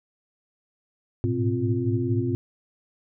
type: tone cluster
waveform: sine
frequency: 106 / 110.4 / 123 / 262.2 / 350.2 Hz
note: G#2 / A2 / B2 / C4 / F4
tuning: +36 / +6 / -7 / +4 / +5 cents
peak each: -28 dBFS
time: 1.24-2.35 s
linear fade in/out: 0 ms
effects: none